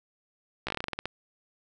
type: slowing click train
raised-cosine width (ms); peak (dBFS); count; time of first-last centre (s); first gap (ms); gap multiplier
0.3; -15; 12; 0.67-1.056; 15; 1.16
effects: none

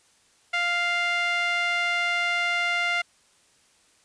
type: tone with band-pass filter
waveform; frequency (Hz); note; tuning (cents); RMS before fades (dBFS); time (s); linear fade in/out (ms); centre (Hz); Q
sawtooth; 698.5; F5; 0; -25; 0.53-3.02; 10; 2100; 2.2
effects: white hiss -61 dBFS RMS until 4.04 s + resampled to 22050 Hz

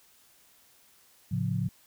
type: chord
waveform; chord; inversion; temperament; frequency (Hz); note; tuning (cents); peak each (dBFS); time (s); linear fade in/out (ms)
sine; A augmented; none; equal with one note detuned; 110 / 138.59 / 177.87; A2 / C#3 / E#3; 0 / 0 / +32; -31; 1.31-1.69; 10
effects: white hiss -61 dBFS RMS until 1.86 s

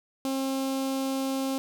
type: tone with notch filter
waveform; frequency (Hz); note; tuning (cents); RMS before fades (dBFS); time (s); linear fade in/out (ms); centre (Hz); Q
sawtooth; 267.9; C4; +41; -29; 0.25-1.58; 0; 1800; 1.1
effects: none

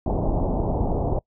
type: low-pass noise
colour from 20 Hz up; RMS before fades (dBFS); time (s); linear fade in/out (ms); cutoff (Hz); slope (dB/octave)
pink; -23; 0.06-1.19; 2; 870; 48
effects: noise-tail reverb RT60 0.1 s tail -24 dB re dry

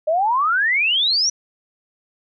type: exponential sweep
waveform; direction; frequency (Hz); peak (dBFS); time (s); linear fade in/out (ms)
sine; up; 599 to 5920; -15; 0.07-1.3; 10
effects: none

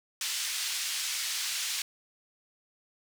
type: band-pass noise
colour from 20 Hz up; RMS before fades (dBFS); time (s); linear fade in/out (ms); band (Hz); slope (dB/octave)
white; -33; 0.21-1.82; 2; 2200 to 6700; 12
effects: none

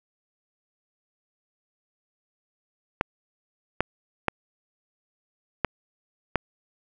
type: clicks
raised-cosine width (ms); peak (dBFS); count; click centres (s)
0.5; -6; 5; 3.011 / 3.806 / 4.283 / 5.647 / 6.357
effects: none

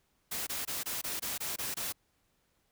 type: noise bursts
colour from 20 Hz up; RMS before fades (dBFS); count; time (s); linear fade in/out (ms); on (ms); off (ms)
white; -36; 9; 0.31-1.926; 10; 160; 22
effects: pink hiss -74 dBFS RMS until 2.71 s

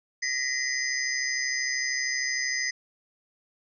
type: tone cluster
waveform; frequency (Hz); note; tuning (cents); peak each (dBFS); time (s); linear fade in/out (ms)
sine; 1891 / 2024 / 5000 / 6180; A#6 / B6 / D#8 / G8; +24 / +42 / +8 / -26; -31 / -31 / -32 / -33; 0.22-2.71; 10
effects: none

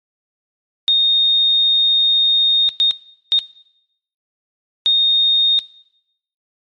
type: tone bursts at uneven times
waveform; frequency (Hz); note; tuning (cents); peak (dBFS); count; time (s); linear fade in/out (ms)
sine; 3692; A#7; -17; -10; 4; 0.88-2.69 / 2.8-2.91 / 3.32-3.39 / 4.86-5.59; 0
effects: noise-tail reverb RT60 0.8 s tail -21 dB re dry + MP3 48 kbps

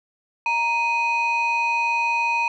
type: tone pair together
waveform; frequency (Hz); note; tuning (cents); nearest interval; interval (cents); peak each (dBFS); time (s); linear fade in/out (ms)
sine; 933.7 / 2497; A#5 / D#7; +3 / +6; octave + perfect fourth; 1703; -20; 0.46-2.48; 2
effects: tanh soft clip ceiling -15 dBFS

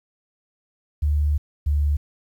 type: tone pair in turn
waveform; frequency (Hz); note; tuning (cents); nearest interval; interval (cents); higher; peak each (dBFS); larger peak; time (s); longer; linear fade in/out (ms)
sine; 74 / 73.11; D2 / D2; +14 / -7; unison; 21; first; -17; neither; 1.02-1.38 / 1.66-1.97; first; 10
effects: 9-bit

